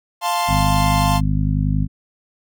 45% pulse chord, F major, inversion none, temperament equal, 698.5 / 880 / 1046.5 Hz, F5 / A5 / C6, 0 / 0 / 0 cents, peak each -22 dBFS, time 0.21-1.21 s, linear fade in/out 50 ms
harmonic tone, 50.9 Hz, G#1, 34 cents flat, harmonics 1 / 2 / 3 / 4 / 5, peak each -20 / -22 / -20 / -27 / -25 dBFS, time 0.47-1.88 s, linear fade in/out 50 ms
effects none

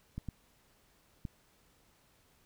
clicks, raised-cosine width 5 ms, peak -26 dBFS, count 3, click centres 0.18 / 0.287 / 1.252 s, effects pink hiss -68 dBFS RMS until 2.45 s

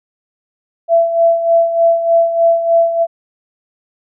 sine tone with tremolo, 670 Hz, E5, 28 cents sharp, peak -6 dBFS, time 0.88-3.07 s, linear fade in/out 50 ms, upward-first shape sine, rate 3.3 Hz, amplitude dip 65%, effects none

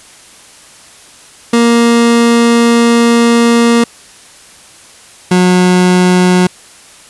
30% pulse tone pair in turn, 234.4 / 181.37 Hz, A#3 / F#3, +10 / -34 cents, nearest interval major third, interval 444 cents, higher first, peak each -3 / -3 dBFS, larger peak neither, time 1.53-3.84 / 5.31-6.47 s, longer first, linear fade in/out 5 ms, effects white hiss -38 dBFS RMS until 7.09 s + resampled to 24000 Hz

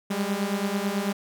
sawtooth beating tone pair, 196 / 205.1 Hz, G3 / G#3, 0 / -21 cents, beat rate 9.1 Hz, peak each -24 dBFS, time 0.1-1.13 s, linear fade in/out 10 ms, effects none

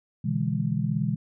sine chord, E dominant seventh, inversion second, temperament just, 123.61 / 148.33 / 164.81 / 206 Hz, B2 / D3 / E3 / G#3, +2 / +18 / 0 / -14 cents, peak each -29 dBFS, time 0.24-1.16 s, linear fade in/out 10 ms, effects none

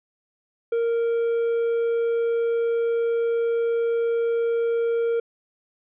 triangle tone, 464.3 Hz, A#4, 7 cents flat, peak -18 dBFS, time 0.72-5.2 s, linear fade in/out 5 ms, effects resampled to 8000 Hz

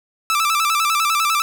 sawtooth tone with vibrato, 1244.5 Hz, D#6, in tune, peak -12 dBFS, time 0.3-1.42 s, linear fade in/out 0 ms, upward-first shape square, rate 10 Hz, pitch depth 92 cents each way, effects none

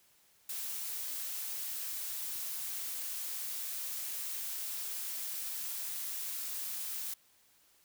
blue noise, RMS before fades -39 dBFS, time 0.49-7.14 s, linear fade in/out 5 ms, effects white hiss -67 dBFS RMS until 7.84 s

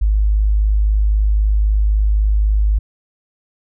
sine tone, 51.91 Hz, G#1, in tune, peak -11 dBFS, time 0.01-2.79 s, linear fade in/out 10 ms, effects none

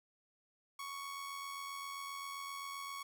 sawtooth tone with amplitude modulation, 1112 Hz, C#6, 5 cents sharp, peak -37 dBFS, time 0.79-3.03 s, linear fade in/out 5 ms, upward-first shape sine, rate 87.6 Hz, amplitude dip 40%, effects none

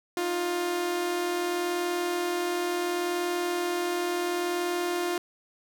sawtooth tone pair together, 311.1 / 351.8 Hz, D#4 / F4, 0 / +13 cents, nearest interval major second, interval 213 cents, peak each -33 / -23 dBFS, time 0.17-5.18 s, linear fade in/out 2 ms, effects none

